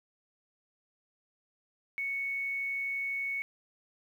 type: tone with quantisation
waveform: sine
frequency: 2217 Hz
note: C#7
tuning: in tune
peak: -31 dBFS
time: 1.98-3.42 s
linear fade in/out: 0 ms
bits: 10
effects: none